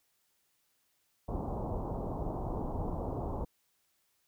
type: low-pass noise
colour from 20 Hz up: pink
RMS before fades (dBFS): -36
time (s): 1.28-3.45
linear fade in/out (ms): 10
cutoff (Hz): 1000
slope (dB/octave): 48
effects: white hiss -75 dBFS RMS until 4.27 s